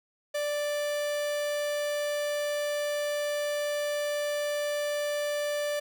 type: tone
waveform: 45% pulse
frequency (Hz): 587.3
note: D5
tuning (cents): 0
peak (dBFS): -28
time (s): 0.34-5.8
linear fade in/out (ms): 10
effects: none